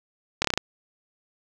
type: slowing click train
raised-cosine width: 0.2 ms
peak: -4 dBFS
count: 6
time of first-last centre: 0.42-0.576 s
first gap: 25 ms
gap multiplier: 1.11
effects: none